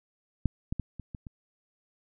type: clicks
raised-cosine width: 5 ms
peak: -12 / -18 / -19 / -27 / -26 / -29 dBFS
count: 6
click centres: 0.457 / 0.725 / 0.797 / 0.997 / 1.148 / 1.268 s
effects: none